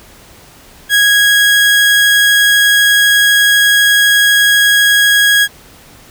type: tone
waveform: 30% pulse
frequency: 1652 Hz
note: G#6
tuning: 10 cents flat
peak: -4 dBFS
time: 0.89-5.48 s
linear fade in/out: 50 ms
effects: pink hiss -40 dBFS RMS until 6.1 s